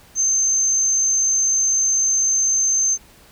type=tone; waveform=sine; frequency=6272 Hz; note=G8; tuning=in tune; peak=-15 dBFS; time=0.15-2.98 s; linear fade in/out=50 ms; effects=pink hiss -49 dBFS RMS until 3.31 s